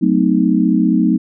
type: chord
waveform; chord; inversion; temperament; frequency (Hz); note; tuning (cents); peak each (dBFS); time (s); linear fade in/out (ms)
sine; F# diminished seventh; none; equal with one note detuned; 185 / 220 / 255.4 / 311.1; F#3 / A3 / C4 / Eb4; 0 / 0 / -42 / 0; -16; 0.01-1.18; 20
effects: none